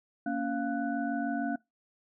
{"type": "tone cluster", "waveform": "sine", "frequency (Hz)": [232.9, 279.5, 698, 1486], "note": ["A#3", "C#4", "F5", "F#6"], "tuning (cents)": [-1, 14, -1, 7], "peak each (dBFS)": [-34, -32, -35, -39], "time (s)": [0.26, 1.56], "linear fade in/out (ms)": 5, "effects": ["noise-tail reverb RT60 0.2 s tail -22 dB re dry"]}